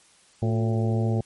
harmonic tone with a mistuned harmonic, 112.2 Hz, A2, 34 cents sharp, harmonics 1 / 2 / 3 / 4 / 5 / 6 / 7, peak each -22 / -28 / -32 / -34 / -36 / -38 / -39 dBFS, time 0.42-1.21 s, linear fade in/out 5 ms, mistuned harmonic 3, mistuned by +88 cents, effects white hiss -57 dBFS RMS until 1.25 s + MP3 48 kbps

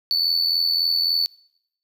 triangle tone with amplitude modulation, 4478 Hz, C#8, 17 cents sharp, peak -14 dBFS, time 0.11-1.26 s, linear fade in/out 0 ms, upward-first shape sine, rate 83.6 Hz, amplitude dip 60%, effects noise-tail reverb RT60 0.8 s tail -24 dB re dry

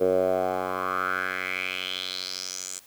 10% pulse tone with band-pass filter sweep, 92.5 Hz, F#2, in tune, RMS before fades -28 dBFS, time 0-2.8 s, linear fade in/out 20 ms, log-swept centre 470 to 7700 Hz, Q 4.5, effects white hiss -54 dBFS RMS until 2.86 s

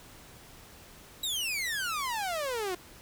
sawtooth exponential sweep, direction down, 3913 to 348.6 Hz, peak -27 dBFS, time 1.23-2.75 s, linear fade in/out 5 ms, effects pink hiss -52 dBFS RMS until 3.01 s

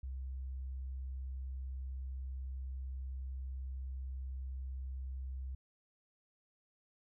sine tone, 65.41 Hz, C2, in tune, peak -39 dBFS, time 0.03-5.55 s, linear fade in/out 5 ms, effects none

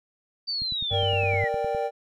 sine linear sweep, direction down, 4649 to 1850 Hz, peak -26 dBFS, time 0.47-1.49 s, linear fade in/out 20 ms
click train, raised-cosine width 5 ms, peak -27 dBFS, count 12, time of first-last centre 0.62-1.748 s, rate 9.75 Hz
triangle chord, G minor, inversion first, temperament equal, 466.2 / 587.3 / 784 Hz, Bb4 / D5 / G5, 0 / 0 / 0 cents, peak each -27 dBFS, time 0.9-1.91 s, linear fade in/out 50 ms
sine tone, 98 Hz, G2, in tune, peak -26 dBFS, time 0.91-1.44 s, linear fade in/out 5 ms
effects none

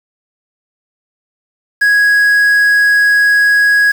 triangle tone with quantisation, 1661.2 Hz, G#6, in tune, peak -5 dBFS, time 1.81-3.92 s, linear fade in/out 10 ms, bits 5, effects none

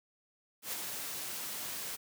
white noise with ADSR envelope, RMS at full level -36 dBFS, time 0.62-1.97 s, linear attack 110 ms, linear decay 12 ms, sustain -4 dB, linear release 24 ms, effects high-pass 100 Hz 12 dB/octave

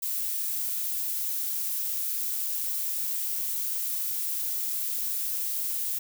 violet noise, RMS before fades -30 dBFS, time 0.02-5.99 s, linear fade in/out 10 ms, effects none

